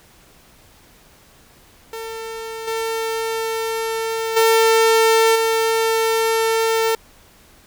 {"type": "tone with level steps", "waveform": "sawtooth", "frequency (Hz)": 449.8, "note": "A4", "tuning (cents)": 38, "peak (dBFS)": [-24, -17, -8, -12], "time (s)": [1.93, 6.95], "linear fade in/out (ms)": 2, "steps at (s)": [2.67, 4.36, 5.35], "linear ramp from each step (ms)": 10, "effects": ["pink hiss -50 dBFS RMS until 7.66 s"]}